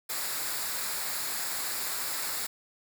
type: noise with comb filter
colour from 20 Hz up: white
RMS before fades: -33 dBFS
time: 0.09-2.47 s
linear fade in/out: 10 ms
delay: 0.33 ms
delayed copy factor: -0.55
effects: none